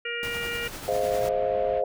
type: harmonic tone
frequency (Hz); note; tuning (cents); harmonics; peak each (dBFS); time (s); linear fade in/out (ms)
472.4; A#4; +23; 1 / 3 / 4 / 5 / 6; -35 / -35 / -35 / -35 / -35; 0.05-0.68; 5
type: noise with tremolo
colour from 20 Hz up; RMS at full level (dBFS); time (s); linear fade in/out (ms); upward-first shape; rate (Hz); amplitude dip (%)
pink; -36; 0.23-1.29; 0; triangle; 10; 45
type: chord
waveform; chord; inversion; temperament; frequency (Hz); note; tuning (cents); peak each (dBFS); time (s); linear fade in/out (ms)
sine; F minor seventh; first; just; 419.1 / 523.8 / 628.6 / 698.5; Ab4 / C5 / Eb5 / F5; +16 / +2 / +18 / 0; -31 / -26 / -28 / -29; 0.88-1.84; 2
type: low-pass noise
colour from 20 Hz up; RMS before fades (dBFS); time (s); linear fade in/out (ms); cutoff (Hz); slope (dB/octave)
pink; -42; 1.07-1.83; 50; 2900; 24
effects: none

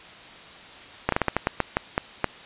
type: slowing click train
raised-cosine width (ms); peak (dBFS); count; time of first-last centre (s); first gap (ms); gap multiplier
0.5; -5; 11; 1.09-2.243; 33; 1.26
effects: white hiss -44 dBFS RMS until 2.45 s + resampled to 8000 Hz

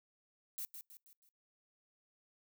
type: noise with echo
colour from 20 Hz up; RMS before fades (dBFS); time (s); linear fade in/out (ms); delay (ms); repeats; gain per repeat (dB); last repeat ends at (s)
violet; -42; 0.58-0.65; 0; 160; 4; -7; 1.29
effects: noise-tail reverb RT60 0.2 s tail -26 dB re dry

